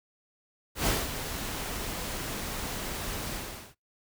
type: noise with ADSR envelope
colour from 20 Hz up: pink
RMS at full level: -26 dBFS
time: 0.75-3.75 s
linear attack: 120 ms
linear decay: 200 ms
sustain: -9 dB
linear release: 430 ms
effects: noise-tail reverb RT60 0.2 s tail -26 dB re dry